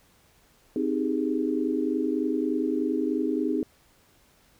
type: chord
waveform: sine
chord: Ab major seventh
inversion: first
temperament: equal with one note detuned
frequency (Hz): 260.6 / 311.1 / 392 / 415.3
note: C4 / Eb4 / G4 / Ab4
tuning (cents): -7 / 0 / 0 / 0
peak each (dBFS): -28 / -27 / -33 / -31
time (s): 0.76-3.63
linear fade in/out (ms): 2
effects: pink hiss -61 dBFS RMS until 4.59 s